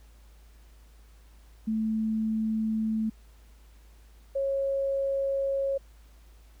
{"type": "tone pair in turn", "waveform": "sine", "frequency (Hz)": [219.6, 547.6], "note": ["A3", "C#5"], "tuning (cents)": [-3, -21], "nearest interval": "octave + major third", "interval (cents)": 1582, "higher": "second", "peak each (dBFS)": -25, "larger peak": "neither", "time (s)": [[1.67, 3.1], [4.35, 5.78]], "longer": "neither", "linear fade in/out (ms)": 10, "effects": ["added 54 Hz sine -51 dBFS peak until 6.6 s", "pink hiss -63 dBFS RMS until 6.6 s"]}